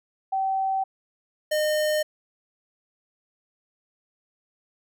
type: tone pair in turn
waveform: sine / square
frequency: 770 / 610.3 Hz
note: G5 / D#5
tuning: -31 / -34 cents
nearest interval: major third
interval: 403 cents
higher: first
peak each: -22 dBFS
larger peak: neither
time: 0.32-0.84 / 1.51-2.03 s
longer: neither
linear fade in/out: 10 ms
effects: none